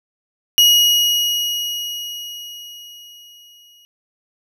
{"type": "tone with exponential decay", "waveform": "35% pulse", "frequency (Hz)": 2896, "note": "F#7", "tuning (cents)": -38, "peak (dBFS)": -6, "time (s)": [0.58, 3.85], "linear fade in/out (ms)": 0, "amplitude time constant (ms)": 710, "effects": []}